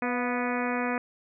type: harmonic tone with a mistuned harmonic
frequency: 246.4 Hz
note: B3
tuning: 4 cents flat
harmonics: 1 / 2 / 3 / 4 / 5 / 6 / 7 / 8 / 9 / 10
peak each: -30 / -33 / -35 / -36 / -37 / -38 / -38 / -39 / -40 / -40 dBFS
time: 0.02-0.98 s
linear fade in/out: 2 ms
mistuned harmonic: 3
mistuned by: -44 cents
effects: none